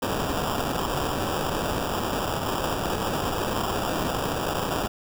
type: noise with sample-and-hold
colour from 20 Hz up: white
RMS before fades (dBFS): -27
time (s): 0.02-4.88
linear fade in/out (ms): 10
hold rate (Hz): 2100
effects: none